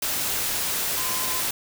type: tone in noise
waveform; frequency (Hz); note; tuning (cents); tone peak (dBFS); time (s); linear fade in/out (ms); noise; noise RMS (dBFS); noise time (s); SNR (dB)
sine; 1029; C6; -29; -34; 0.97-1.41; 5; white; -26; 0.02-1.51; -11
effects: none